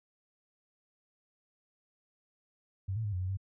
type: tone with pitch steps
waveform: sine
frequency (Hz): 96.1 / 111.8 / 103.4 / 90.8 / 92.5 / 96.6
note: G2 / A2 / G#2 / F#2 / F#2 / G2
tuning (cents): -34 / +28 / -7 / -32 / 0 / -25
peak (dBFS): -31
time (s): 2.88-3.372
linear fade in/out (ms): 10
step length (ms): 82
effects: none